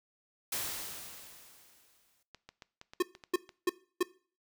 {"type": "noise with exponential decay", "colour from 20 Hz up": "white", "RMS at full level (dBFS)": -34, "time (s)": [0.52, 2.23], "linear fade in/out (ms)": 5, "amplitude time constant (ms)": 370}
{"type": "clicks", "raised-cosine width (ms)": 0.2, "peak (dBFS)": -31, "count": 8, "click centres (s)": [2.347, 2.49, 2.622, 2.814, 2.935, 3.151, 3.238, 3.492]}
{"type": "tone bursts", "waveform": "square", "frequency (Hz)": 359.7, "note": "F#4", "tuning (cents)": -49, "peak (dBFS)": -25, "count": 4, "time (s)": [3, 4.03], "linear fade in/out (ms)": 5, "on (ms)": 25, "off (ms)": 310}
{"effects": ["noise-tail reverb RT60 0.4 s tail -20 dB re dry"]}